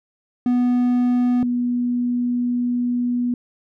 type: tone pair in turn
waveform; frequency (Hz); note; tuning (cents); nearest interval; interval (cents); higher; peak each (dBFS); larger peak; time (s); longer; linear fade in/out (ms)
triangle / sine; 246.2 / 243.9; B3 / B3; -5 / -21; unison; 16; first; -13 / -18; first; 0.46-1.43 / 1.43-3.34; second; 2
effects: none